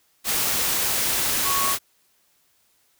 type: tone in noise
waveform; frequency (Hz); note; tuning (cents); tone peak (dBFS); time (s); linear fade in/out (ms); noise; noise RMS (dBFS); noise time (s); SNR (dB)
sine; 1108.7; C#6; 0; -24; 1.43-1.76; 50; white; -23; 0.24-1.79; -4
effects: white hiss -64 dBFS RMS until 2.99 s